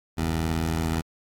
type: tone pair together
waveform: 15% pulse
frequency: 49.37 / 81.3 Hz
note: G1 / E2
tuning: +13 / -23 cents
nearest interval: major sixth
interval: 864 cents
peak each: -28 / -18 dBFS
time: 0.17-1.02 s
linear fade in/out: 20 ms
effects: AAC 48 kbps